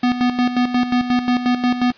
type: tone with tremolo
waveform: square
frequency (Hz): 246.9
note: B3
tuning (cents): 0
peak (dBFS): -14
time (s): 0.03-1.92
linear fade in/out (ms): 5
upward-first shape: square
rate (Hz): 5.6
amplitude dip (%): 65
effects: white hiss -47 dBFS RMS until 1.97 s + resampled to 11025 Hz